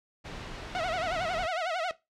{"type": "noise", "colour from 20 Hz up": "pink", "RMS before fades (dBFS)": -40, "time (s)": [0.24, 1.47], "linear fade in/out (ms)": 20}
{"type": "tone with vibrato", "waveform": "sawtooth", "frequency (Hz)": 689, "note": "F5", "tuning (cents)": -24, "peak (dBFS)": -25, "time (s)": [0.75, 1.91], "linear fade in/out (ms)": 0, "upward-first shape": "sine", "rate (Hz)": 11, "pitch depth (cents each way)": 150}
{"effects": ["noise-tail reverb RT60 0.2 s tail -17 dB re dry", "low-pass 4000 Hz 12 dB/octave"]}